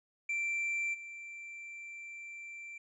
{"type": "tone with level steps", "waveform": "triangle", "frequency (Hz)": 2349, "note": "D7", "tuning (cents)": 0, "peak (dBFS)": [-30, -42], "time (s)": [0.29, 2.78], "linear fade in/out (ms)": 5, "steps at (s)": 0.93, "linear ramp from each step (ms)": 20, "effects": ["resampled to 24000 Hz"]}